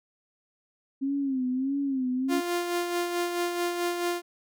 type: tone with vibrato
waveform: sine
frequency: 266.3 Hz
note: C4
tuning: 31 cents sharp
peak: -25 dBFS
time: 1.01-2.41 s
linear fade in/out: 20 ms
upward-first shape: sine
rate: 1.6 Hz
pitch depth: 96 cents each way
type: tone with tremolo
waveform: sawtooth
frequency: 349.2 Hz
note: F4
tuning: in tune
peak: -21 dBFS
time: 2.28-4.22 s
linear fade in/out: 50 ms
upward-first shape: sine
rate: 4.6 Hz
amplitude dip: 45%
effects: none